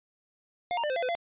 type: tone with pitch steps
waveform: square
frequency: 709 / 933 / 596 / 519 / 682 / 505 / 685 Hz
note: F5 / A#5 / D5 / C5 / F5 / B4 / F5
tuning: +26 / +1 / +25 / -14 / -41 / +39 / -34 cents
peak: -28 dBFS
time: 0.71-1.151 s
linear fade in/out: 0 ms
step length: 63 ms
effects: resampled to 8000 Hz